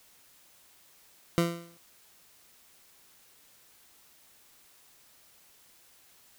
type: tone with exponential decay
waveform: 20% pulse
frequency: 169.9 Hz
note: F3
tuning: 47 cents flat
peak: -15 dBFS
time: 1.38-1.77 s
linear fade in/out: 0 ms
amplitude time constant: 83 ms
effects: white hiss -60 dBFS RMS until 6.38 s